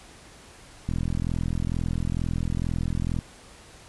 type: click train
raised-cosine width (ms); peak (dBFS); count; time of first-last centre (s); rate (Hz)
5; -15; 98; 0.89-3.189; 42.2
effects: pink hiss -49 dBFS RMS until 3.88 s + resampled to 24000 Hz